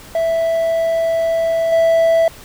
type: tone with level steps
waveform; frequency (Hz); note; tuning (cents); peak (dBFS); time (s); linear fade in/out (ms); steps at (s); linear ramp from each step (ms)
triangle; 659.3; E5; 0; -12 / -8; 0.15-2.28; 2; 1.72; 5
effects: pink hiss -39 dBFS RMS until 2.44 s

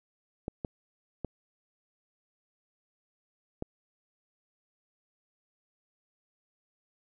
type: clicks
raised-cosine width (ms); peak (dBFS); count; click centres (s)
2; -20; 4; 0.481 / 0.648 / 1.247 / 3.624
effects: none

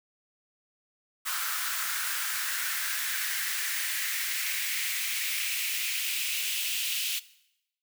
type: noise with high-pass filter sweep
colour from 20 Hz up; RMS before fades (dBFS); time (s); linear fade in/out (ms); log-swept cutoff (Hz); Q
white; -31; 1.25-7.2; 20; 1300 to 2900; 3.2
effects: noise-tail reverb RT60 0.8 s tail -18 dB re dry

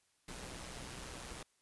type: noise with amplitude modulation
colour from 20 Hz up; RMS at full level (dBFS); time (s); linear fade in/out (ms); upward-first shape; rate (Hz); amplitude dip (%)
pink; -45; 0.28-1.43; 5; sine; 125; 50
effects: white hiss -75 dBFS RMS until 1.61 s + resampled to 24000 Hz

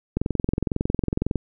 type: click train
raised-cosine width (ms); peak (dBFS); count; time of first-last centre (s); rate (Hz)
3; -9; 27; 0.17-1.357; 21.9
effects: none

